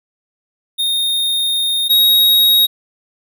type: tone pair in turn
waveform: square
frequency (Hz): 3687 / 3782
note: A#7 / A#7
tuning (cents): -20 / +24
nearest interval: unison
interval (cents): 44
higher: second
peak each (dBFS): -15 / -9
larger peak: second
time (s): 0.78-1.89 / 1.89-2.67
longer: first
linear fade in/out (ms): 20
effects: none